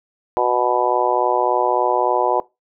harmonic tone, 123.47 Hz, B2, in tune, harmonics 3 / 4 / 5 / 6 / 7 / 8, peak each -22 / -22 / -22 / -22 / -22 / -22 dBFS, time 0.37-2.4 s, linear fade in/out 0 ms, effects noise-tail reverb RT60 0.2 s tail -19 dB re dry

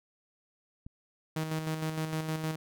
click, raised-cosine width 5 ms, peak -31 dBFS, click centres 0.865 s
sawtooth tone with tremolo, 157.9 Hz, D#3, 26 cents sharp, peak -26 dBFS, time 1.36-2.56 s, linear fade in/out 5 ms, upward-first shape square, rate 6.5 Hz, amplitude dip 45%
effects none

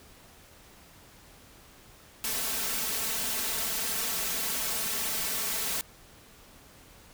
white noise with comb filter, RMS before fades -31 dBFS, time 2.24-5.81 s, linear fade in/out 0 ms, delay 4.5 ms, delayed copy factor +0.8, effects pink hiss -54 dBFS RMS until 7.13 s

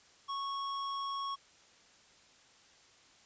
square tone, 1105 Hz, C#6, 6 cents flat, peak -36 dBFS, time 0.28-1.36 s, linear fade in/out 20 ms, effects white hiss -62 dBFS RMS until 3.25 s + resampled to 16000 Hz

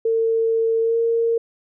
sine tone with pitch glide, 452.5 to 460.7 Hz, A4 to A#4, +48 to -20 cents, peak -16 dBFS, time 0.05-1.38 s, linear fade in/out 5 ms, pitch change +32 cents, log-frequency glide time 0.81-0.97 s, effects none

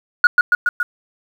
sine tone with echo, 1445 Hz, F#6, 41 cents flat, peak -3 dBFS, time 0.24-0.27 s, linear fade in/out 2 ms, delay 140 ms, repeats 4, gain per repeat -3 dB, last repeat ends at 0.83 s, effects tanh soft clip ceiling -4 dBFS + 7-bit

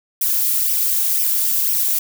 violet noise with flanger, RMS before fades -18 dBFS, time 0.21-1.99 s, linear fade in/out 5 ms, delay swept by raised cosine 0.35 to 2.85 ms, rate 2 Hz, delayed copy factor +0.7, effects none

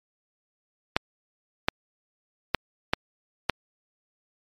clicks, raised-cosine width 0.3 ms, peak -4 dBFS, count 5, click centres 0.965 / 1.685 / 2.547 / 2.935 / 3.497 s, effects MP3 64 kbps

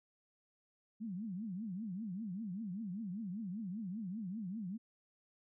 sine tone with vibrato, 200.8 Hz, G3, 42 cents sharp, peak -39 dBFS, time 1-4.78 s, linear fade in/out 20 ms, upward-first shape triangle, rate 5.1 Hz, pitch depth 290 cents each way, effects none

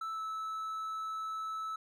triangle tone with pitch glide, 1318.5 to 1306.4 Hz, E6 to E6, 0 to -16 cents, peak -34 dBFS, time 0.01-1.76 s, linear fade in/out 5 ms, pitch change -16 cents, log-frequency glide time 0.13-0.2 s, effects none

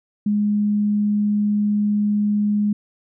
sine tone, 207.7 Hz, G#3, in tune, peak -16 dBFS, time 0.26-2.73 s, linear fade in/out 5 ms, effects none

